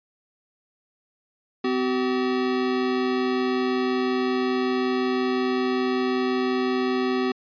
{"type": "tone pair together", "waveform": "square", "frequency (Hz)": [255, 380.4], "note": ["C4", "F#4"], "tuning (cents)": [-44, 48], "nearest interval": "perfect fifth", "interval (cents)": 692, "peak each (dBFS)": [-25, -25], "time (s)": [1.64, 7.32], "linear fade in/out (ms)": 5, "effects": ["resampled to 11025 Hz"]}